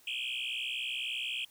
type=tone with frequency modulation; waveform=sine; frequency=2854 Hz; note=F7; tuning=37 cents sharp; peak=-31 dBFS; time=0.07-1.45 s; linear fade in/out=5 ms; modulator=61.8 Hz; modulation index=6.9; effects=tanh soft clip ceiling -32 dBFS + white hiss -62 dBFS RMS until 1.5 s